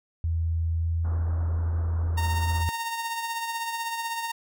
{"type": "tone with pitch glide", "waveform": "sine", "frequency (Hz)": [82.41, 83.13], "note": ["E2", "E2"], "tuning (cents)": [0, 15], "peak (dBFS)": -23, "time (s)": [0.24, 2.69], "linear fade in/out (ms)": 0, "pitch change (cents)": 15, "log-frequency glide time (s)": [0.8, 0.85]}
{"type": "low-pass noise", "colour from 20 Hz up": "pink", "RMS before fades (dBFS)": -42, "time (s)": [1.04, 2.63], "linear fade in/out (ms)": 10, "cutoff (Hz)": 1500, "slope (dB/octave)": 48}
{"type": "tone with tremolo", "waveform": "sawtooth", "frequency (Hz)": 922, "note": "A#5", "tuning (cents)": -19, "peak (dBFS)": -23, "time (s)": [2.17, 4.32], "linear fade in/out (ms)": 10, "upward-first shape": "triangle", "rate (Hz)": 16, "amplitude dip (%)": 50}
{"effects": []}